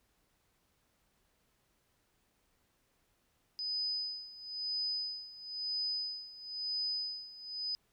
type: tone with tremolo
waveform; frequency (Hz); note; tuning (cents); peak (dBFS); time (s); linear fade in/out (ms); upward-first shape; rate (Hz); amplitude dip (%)
sine; 5000; D#8; +8; -32; 3.59-7.75; 0; sine; 1; 85
effects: pink hiss -75 dBFS RMS until 7.92 s